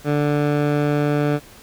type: tone with low-pass filter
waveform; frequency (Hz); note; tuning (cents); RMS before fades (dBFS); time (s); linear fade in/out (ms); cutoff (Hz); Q
15% pulse; 146.83; D3; 0; -19; 0.04-1.4; 50; 2400; 0.5
effects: pink hiss -45 dBFS RMS until 1.62 s